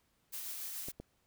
blue noise with tremolo, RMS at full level -41 dBFS, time 0.32-0.92 s, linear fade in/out 20 ms, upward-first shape triangle, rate 7 Hz, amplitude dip 30%
clicks, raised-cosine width 2 ms, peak -31 dBFS, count 2, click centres 0.885 / 1 s
effects pink hiss -75 dBFS RMS until 1.26 s

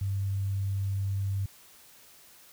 sine tone, 98.1 Hz, G2, 2 cents sharp, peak -27 dBFS, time 0.01-1.46 s, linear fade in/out 5 ms, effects white hiss -55 dBFS RMS until 2.52 s

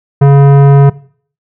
sine tone with tanh clipping, 140 Hz, C#3, 18 cents sharp, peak -3 dBFS, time 0.21-0.9 s, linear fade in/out 10 ms, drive 16 dB, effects noise-tail reverb RT60 0.5 s tail -20 dB re dry

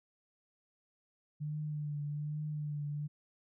sine tone with vibrato, 149 Hz, D3, 25 cents sharp, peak -35 dBFS, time 1.4-3.08 s, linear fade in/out 20 ms, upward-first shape triangle, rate 1.2 Hz, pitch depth 39 cents each way, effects none

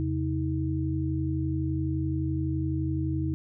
sine tone cluster, 83.9 / 135.7 / 316.7 Hz, E2 / C#3 / D#4, +31 / -36 / +31 cents, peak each -30 dBFS, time 0-3.34 s, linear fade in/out 0 ms, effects none

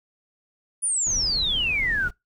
sine exponential sweep, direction down, 9956 to 1396.9 Hz, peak -21 dBFS, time 0.82-2.09 s, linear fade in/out 20 ms
brown noise, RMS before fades -34 dBFS, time 1.06-2.11 s, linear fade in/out 10 ms
effects noise-tail reverb RT60 0.2 s tail -24 dB re dry

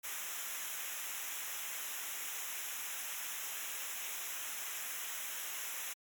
white noise with comb filter, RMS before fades -41 dBFS, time 0.03-5.94 s, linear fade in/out 20 ms, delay 0.22 ms, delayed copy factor -1, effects MP3 96 kbps

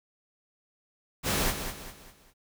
pink noise with echo, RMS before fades -27 dBFS, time 1.23-1.54 s, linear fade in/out 50 ms, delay 200 ms, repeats 4, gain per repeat -8 dB, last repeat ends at 2.34 s, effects none

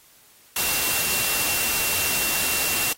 sine tone in noise, 2734 Hz, F7, 37 cents flat, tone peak -30 dBFS, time 0.56-2.93 s, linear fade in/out 5 ms, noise white, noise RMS -24 dBFS, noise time 0.56-2.93 s, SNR -9 dB, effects white hiss -54 dBFS RMS until 2.97 s + AAC 48 kbps

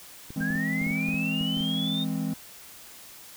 clicks, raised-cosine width 3 ms, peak -27 dBFS, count 12, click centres 0.305 / 0.408 / 0.505 / 0.557 / 0.815 / 0.867 / 0.91 / 1.088 / 1.142 / 1.411 / 1.572 / 1.608 s
triangle chord, E augmented, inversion none, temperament equal, 164.81 / 207.7 / 261.6 Hz, E3 / G#3 / B#3, 0 / 0 / 0 cents, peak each -29 dBFS, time 0.36-2.34 s, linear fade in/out 5 ms
sine linear sweep, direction up, 1568 to 3698 Hz, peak -29 dBFS, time 0.4-2.05 s, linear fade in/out 20 ms
effects white hiss -47 dBFS RMS until 3.36 s

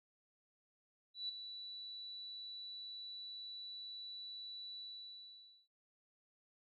sine tone with ADSR envelope, 3951 Hz, B7, in tune, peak -37 dBFS, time 1.14-5.68 s, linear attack 150 ms, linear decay 8 ms, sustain -9 dB, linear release 890 ms, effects none

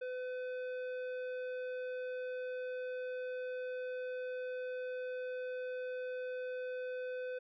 sine tone with hard clipping, 505 Hz, B4, 39 cents sharp, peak -40 dBFS, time 0.01-7.39 s, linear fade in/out 10 ms, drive 12 dB, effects low-pass 3000 Hz 12 dB/octave

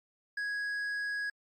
sine tone with tanh clipping, 1661.2 Hz, G#6, in tune, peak -33 dBFS, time 0.37-1.3 s, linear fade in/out 5 ms, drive 6 dB, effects MP3 64 kbps

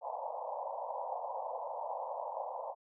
white band-pass noise, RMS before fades -40 dBFS, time 0.01-2.75 s, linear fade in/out 50 ms, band 510 to 990 Hz, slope 96 dB/octave, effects none

